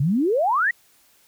sine exponential sweep, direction up, 128.5 to 1979 Hz, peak -17 dBFS, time 0-0.71 s, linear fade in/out 5 ms, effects white hiss -58 dBFS RMS until 1.27 s

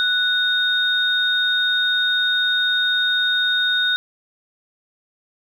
sine tone pair together, 1480 / 3704 Hz, F#6 / A#7, 0 / -12 cents, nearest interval octave + major third, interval 1588 cents, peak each -19 dBFS, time 0-3.96 s, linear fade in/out 0 ms, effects 8-bit

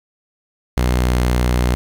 sawtooth tone with pitch glide, 61.74 to 61.28 Hz, B1 to B1, 0 to -13 cents, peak -10 dBFS, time 0.77-1.75 s, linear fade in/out 0 ms, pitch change -13 cents, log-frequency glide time 0.98-1.15 s, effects 7-bit

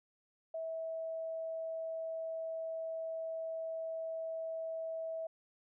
sine tone, 650 Hz, E5, 24 cents flat, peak -37 dBFS, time 0.54-5.27 s, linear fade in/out 5 ms, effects none

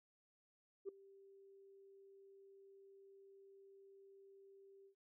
sine tone with ADSR envelope, 392.2 Hz, G4, 1 cent sharp, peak -39 dBFS, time 0.85-4.95 s, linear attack 37 ms, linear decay 5 ms, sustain -22 dB, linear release 92 ms, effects noise-tail reverb RT60 0.1 s tail -21 dB re dry + tanh soft clip ceiling -37 dBFS

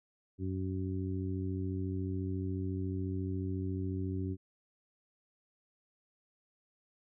harmonic tone, 94.1 Hz, F#2, 30 cents sharp, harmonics 1 / 2 / 3 / 4, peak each -35 / -41 / -39 / -43 dBFS, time 0.38-4.37 s, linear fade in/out 50 ms, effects none

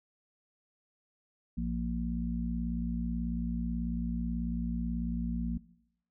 harmonic tone, 58.27 Hz, A#1, in tune, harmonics 1 / 3 / 4, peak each -35 / -35 / -35 dBFS, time 1.57-5.58 s, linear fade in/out 10 ms, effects noise-tail reverb RT60 0.8 s tail -20 dB re dry

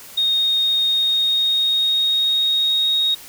sine tone with pitch glide, 3712 to 3753 Hz, A#7 to A#7, -8 to +11 cents, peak -15 dBFS, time 0.17-3.15 s, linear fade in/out 10 ms, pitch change +19 cents, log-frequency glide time 0.83-2.96 s, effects white hiss -40 dBFS RMS until 3.28 s

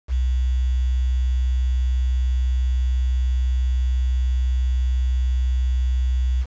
sine tone with quantisation, 63 Hz, B1, 35 cents sharp, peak -17 dBFS, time 0.08-6.46 s, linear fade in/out 50 ms, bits 7, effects resampled to 16000 Hz

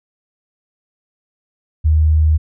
sine tone, 77.78 Hz, D#2, in tune, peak -9 dBFS, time 1.84-2.38 s, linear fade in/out 20 ms, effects none

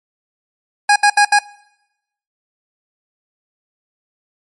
25% pulse tone bursts at uneven times, 823 Hz, G#5, 16 cents flat, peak -4 dBFS, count 4, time 0.89-0.96 / 1.03-1.1 / 1.17-1.25 / 1.32-1.39 s, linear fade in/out 5 ms, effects noise-tail reverb RT60 0.9 s tail -23 dB re dry + MP3 48 kbps

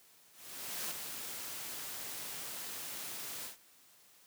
white noise with ADSR envelope, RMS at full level -38 dBFS, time 0.32-3.57 s, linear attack 590 ms, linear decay 8 ms, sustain -5 dB, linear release 120 ms, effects white hiss -63 dBFS RMS until 4.26 s + high-pass 100 Hz 12 dB/octave

